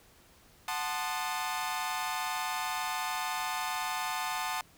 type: chord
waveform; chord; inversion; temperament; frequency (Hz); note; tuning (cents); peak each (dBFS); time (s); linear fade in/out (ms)
sawtooth; F# diminished seventh; none; equal with one note detuned; 740 / 880 / 1046.5 / 1226; F#5 / A5 / C6 / Eb6; 0 / 0 / 0 / -26; -34 / -32 / -35 / -35; 0.68-4.61; 2
effects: pink hiss -60 dBFS RMS until 4.77 s